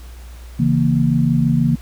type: chord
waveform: sine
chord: A# diminished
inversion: first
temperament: equal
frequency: 138.59 / 164.81 / 233.1 Hz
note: C#3 / E3 / A#3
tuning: 0 / 0 / 0 cents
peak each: -17 dBFS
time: 0.59-1.76 s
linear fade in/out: 10 ms
effects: added 60 Hz sine -33 dBFS peak until 1.81 s + pink hiss -46 dBFS RMS until 1.81 s